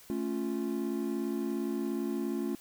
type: chord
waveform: triangle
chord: A augmented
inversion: none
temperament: equal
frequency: 220 / 277.2 / 349.2 Hz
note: A3 / C#4 / E#4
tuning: 0 / 0 / 0 cents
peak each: -33 dBFS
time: 0.1-2.55 s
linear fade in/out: 0 ms
effects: white hiss -55 dBFS RMS until 2.6 s